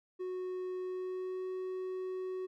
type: tone with pitch glide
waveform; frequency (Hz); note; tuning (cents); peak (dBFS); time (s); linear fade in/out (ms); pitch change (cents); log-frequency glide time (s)
triangle; 367.9 to 372; F#4 to F#4; -10 to +9; -34; 0.19-2.47; 20; +19; 0.8-1.47
effects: none